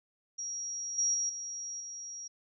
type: tone with level steps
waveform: sine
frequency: 5670 Hz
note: F8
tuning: 25 cents sharp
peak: -35 / -26 / -29 / -37 / -40 dBFS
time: 0.38-2.28 s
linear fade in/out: 10 ms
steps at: 0.98 / 1.14 / 1.29 / 1.8 s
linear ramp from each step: 5 ms
effects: none